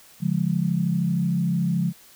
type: chord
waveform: sine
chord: Db major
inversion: none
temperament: equal with one note detuned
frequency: 141.91 / 174.61 / 207.7 Hz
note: Db3 / F3 / Ab3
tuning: +41 / 0 / 0 cents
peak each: -26 / -22 / -27 dBFS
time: 0.2-1.93 s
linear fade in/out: 50 ms
effects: white hiss -51 dBFS RMS until 2.15 s